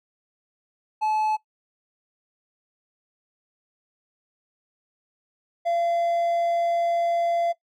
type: tone pair in turn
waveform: triangle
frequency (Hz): 862 / 683.7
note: A5 / F5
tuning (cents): -36 / -37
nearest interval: major third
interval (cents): 401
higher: first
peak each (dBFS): -19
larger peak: neither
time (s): 1.01-1.37 / 5.65-7.53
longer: second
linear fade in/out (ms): 20
effects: noise-tail reverb RT60 0.1 s tail -18 dB re dry